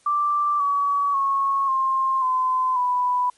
sine tone with pitch steps, 1174.7 / 1135.3 / 1097.3 / 1060.5 / 1025 / 990.7 Hz, D6 / C#6 / C#6 / C6 / C6 / B5, 0 / +41 / -18 / +23 / -36 / +5 cents, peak -18 dBFS, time 0.06-3.3 s, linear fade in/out 5 ms, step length 540 ms, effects white hiss -58 dBFS RMS until 3.37 s + MP3 48 kbps

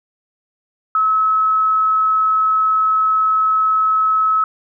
sine tone, 1291 Hz, E6, 37 cents flat, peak -12 dBFS, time 0.95-4.44 s, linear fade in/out 2 ms, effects none

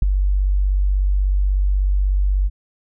sine tone with ADSR envelope, 48.19 Hz, G1, 29 cents flat, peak -7 dBFS, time 0.02-2.5 s, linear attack 5 ms, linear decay 4 ms, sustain -7 dB, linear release 39 ms, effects none

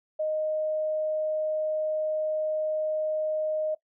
sine tone, 620 Hz, D#5, 6 cents flat, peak -25 dBFS, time 0.19-3.75 s, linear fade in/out 10 ms, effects noise-tail reverb RT60 0.1 s tail -19 dB re dry

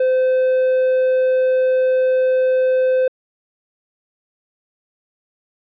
triangle tone, 515 Hz, C5, 28 cents flat, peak -11 dBFS, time 0-3.08 s, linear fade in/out 5 ms, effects resampled to 8000 Hz

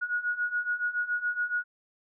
sine beating tone pair, 1448 / 1455.1 Hz, F#6 / F#6, -38 / -29 cents, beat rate 7.1 Hz, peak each -32 / -29 dBFS, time 0.01-1.64 s, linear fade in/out 20 ms, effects none

